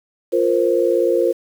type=chord; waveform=sine; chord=F suspended fourth; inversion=none; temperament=equal with one note detuned; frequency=349.2 / 466.2 / 526 Hz; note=F4 / Bb4 / C5; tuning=0 / 0 / +9 cents; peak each=-18 dBFS; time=0.32-1.33 s; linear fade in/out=20 ms; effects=7-bit